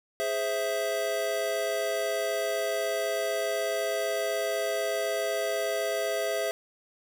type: chord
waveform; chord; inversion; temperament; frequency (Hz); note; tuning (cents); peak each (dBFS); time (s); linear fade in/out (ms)
square; Ab augmented; none; equal; 415.3 / 523.3 / 659.3; Ab4 / C5 / E5; 0 / 0 / 0; -34 / -34 / -30; 0.2-6.51; 0
effects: none